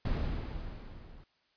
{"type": "noise with level ramp", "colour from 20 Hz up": "brown", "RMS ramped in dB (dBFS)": [-30, -52], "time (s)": [0.05, 1.24], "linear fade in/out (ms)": 5, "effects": ["white hiss -72 dBFS RMS until 1.56 s", "resampled to 11025 Hz"]}